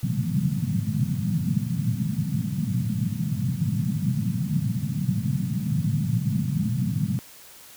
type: band-pass noise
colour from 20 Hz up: pink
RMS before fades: -25 dBFS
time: 0.03-7.19 s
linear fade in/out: 0 ms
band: 110 to 210 Hz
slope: 48 dB/octave
effects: white hiss -47 dBFS RMS until 7.76 s